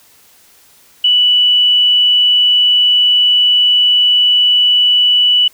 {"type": "tone", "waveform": "sine", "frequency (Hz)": 2960, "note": "F#7", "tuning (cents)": 0, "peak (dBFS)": -7, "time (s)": [1.04, 5.48], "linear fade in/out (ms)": 5, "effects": ["white hiss -47 dBFS RMS until 5.53 s"]}